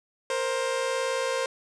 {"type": "tone pair together", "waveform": "sawtooth", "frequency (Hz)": [467.8, 526.3], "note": ["A#4", "C5"], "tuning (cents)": [6, 10], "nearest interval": "major second", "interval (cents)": 204, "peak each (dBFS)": [-27, -23], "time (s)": [0.3, 1.46], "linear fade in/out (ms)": 2, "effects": ["resampled to 22050 Hz", "10-bit"]}